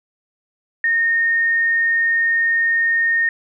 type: tone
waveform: sine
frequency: 1840 Hz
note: A#6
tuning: 23 cents flat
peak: -14 dBFS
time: 0.84-3.29 s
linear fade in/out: 2 ms
effects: none